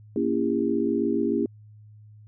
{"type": "chord", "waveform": "sine", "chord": "A# diminished seventh", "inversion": "none", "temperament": "just", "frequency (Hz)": [233.1, 279.7, 335.6, 402.8], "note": ["A#3", "C#4", "E4", "G4"], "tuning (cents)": [0, 16, 31, 47], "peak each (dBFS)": -27, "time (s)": [0.16, 1.46], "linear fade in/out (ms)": 2, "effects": ["added 106 Hz sine -46 dBFS peak until 2.27 s"]}